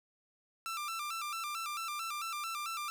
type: tone with vibrato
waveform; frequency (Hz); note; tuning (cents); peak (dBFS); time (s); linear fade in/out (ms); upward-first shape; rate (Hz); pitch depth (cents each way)
sawtooth; 1261; D#6; +23; -33; 0.66-2.9; 0; square; 4.5; 100
effects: none